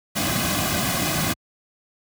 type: noise with comb filter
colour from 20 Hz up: pink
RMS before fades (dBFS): -23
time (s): 0.15-1.34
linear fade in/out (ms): 20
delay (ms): 2.2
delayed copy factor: -0.75
effects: high-pass 60 Hz 12 dB/octave